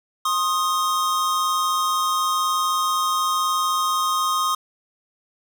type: tone pair together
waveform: square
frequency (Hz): 1065.5 / 1244.5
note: C6 / D#6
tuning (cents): +31 / 0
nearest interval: minor third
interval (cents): 269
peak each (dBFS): -24 / -22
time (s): 0.25-4.55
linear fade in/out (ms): 5
effects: none